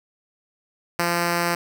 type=tone with ADSR envelope; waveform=5% pulse; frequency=172.3 Hz; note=F3; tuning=23 cents flat; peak=-7 dBFS; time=0.99-1.55 s; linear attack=4 ms; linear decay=23 ms; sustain=-2 dB; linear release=4 ms; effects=none